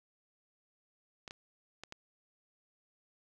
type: clicks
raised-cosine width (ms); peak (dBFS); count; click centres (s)
0.2; -27; 4; 1.278 / 1.309 / 1.836 / 1.924
effects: none